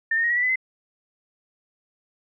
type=tone with pitch steps; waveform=sine; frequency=1798 / 1837.9 / 1878.7 / 1920.4 / 1963 / 2007 / 2051 Hz; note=A6 / A#6 / A#6 / B6 / B6 / B6 / C7; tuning=+37 / -25 / +13 / -49 / -11 / +27 / -35 cents; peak=-19 dBFS; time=0.11-0.558 s; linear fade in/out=5 ms; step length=64 ms; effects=none